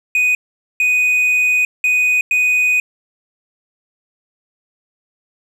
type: tone bursts at uneven times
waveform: triangle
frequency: 2489 Hz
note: D#7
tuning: in tune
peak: -10 dBFS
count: 4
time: 0.15-0.35 / 0.8-1.65 / 1.84-2.21 / 2.31-2.8 s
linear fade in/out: 2 ms
effects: none